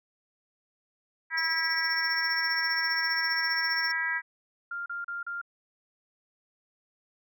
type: harmonic tone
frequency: 324.8 Hz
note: E4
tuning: 26 cents flat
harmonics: 3 / 4 / 5 / 6 / 7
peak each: -38 / -41 / -30 / -30 / -40 dBFS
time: 1.3-4.22 s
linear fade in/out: 50 ms
type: tone with tremolo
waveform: triangle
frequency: 5450 Hz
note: F8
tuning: 43 cents flat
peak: -26 dBFS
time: 1.37-3.92 s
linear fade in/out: 10 ms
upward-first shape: triangle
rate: 15 Hz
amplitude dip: 75%
type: tone bursts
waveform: sine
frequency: 1396.9 Hz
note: F6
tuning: in tune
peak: -32 dBFS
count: 4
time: 4.71-5.415 s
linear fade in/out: 5 ms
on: 150 ms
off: 35 ms
effects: none